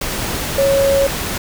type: tone in noise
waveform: sine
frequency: 551 Hz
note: C#5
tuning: 11 cents flat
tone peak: -11 dBFS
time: 0.58-1.07 s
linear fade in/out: 5 ms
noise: pink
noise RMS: -22 dBFS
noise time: 0.01-1.38 s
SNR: +8 dB
effects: none